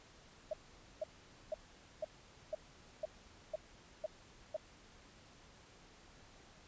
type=tone bursts; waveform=sine; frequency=623 Hz; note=D#5; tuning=2 cents sharp; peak=-35 dBFS; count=9; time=0.51-4.566 s; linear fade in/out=5 ms; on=24 ms; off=480 ms; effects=pink hiss -61 dBFS RMS until 6.67 s + resampled to 16000 Hz